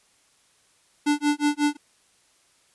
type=tone with tremolo; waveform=square; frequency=293.7 Hz; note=D4; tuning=in tune; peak=-18 dBFS; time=1.06-1.77 s; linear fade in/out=10 ms; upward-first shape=sine; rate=5.5 Hz; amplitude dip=100%; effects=white hiss -62 dBFS RMS until 2.74 s + resampled to 24000 Hz